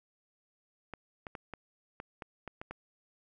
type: clicks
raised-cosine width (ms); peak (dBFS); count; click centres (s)
0.5; -26; 9; 0.937 / 1.268 / 1.352 / 1.537 / 2.001 / 2.222 / 2.477 / 2.615 / 2.71
effects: none